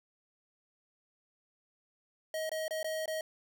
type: tone with dropouts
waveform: square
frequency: 632 Hz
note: D#5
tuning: 27 cents sharp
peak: -34 dBFS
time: 2.34-3.21 s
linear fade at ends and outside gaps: 2 ms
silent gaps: 2.494-2.516 / 2.681-2.708 / 2.83-2.844 / 3.058-3.078 s
effects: none